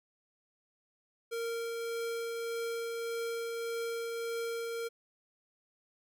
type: tone with tremolo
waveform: square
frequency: 462.7 Hz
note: A#4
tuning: 13 cents flat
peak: -34 dBFS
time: 1.31-4.89 s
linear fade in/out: 20 ms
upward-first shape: triangle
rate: 1.7 Hz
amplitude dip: 25%
effects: none